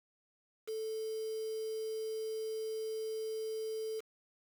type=tone with quantisation; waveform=sine; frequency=440 Hz; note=A4; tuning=in tune; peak=-36 dBFS; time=0.67-4.01 s; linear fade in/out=20 ms; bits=8; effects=none